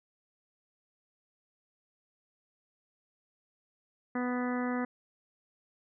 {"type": "harmonic tone", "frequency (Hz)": 247.8, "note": "B3", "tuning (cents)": 6, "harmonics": [1, 2, 3, 4, 5, 6, 7, 8], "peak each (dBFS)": [-31, -38, -41, -43, -42, -45, -44, -45], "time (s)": [4.15, 4.85], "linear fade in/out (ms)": 5, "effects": []}